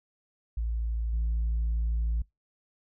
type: tone with level steps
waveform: sine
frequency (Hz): 56.4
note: A1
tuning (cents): +44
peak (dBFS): -26 / -23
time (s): 0.57-2.22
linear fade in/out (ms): 5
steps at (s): 1.13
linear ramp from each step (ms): 2
effects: noise-tail reverb RT60 0.2 s tail -26 dB re dry + tanh soft clip ceiling -23 dBFS